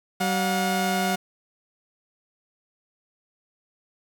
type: tone pair together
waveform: sawtooth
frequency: 190.7 / 720 Hz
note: G3 / F#5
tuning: -47 / -47 cents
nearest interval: octave + major seventh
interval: 2300 cents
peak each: -21 dBFS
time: 0.2-1.16 s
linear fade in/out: 10 ms
effects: 8-bit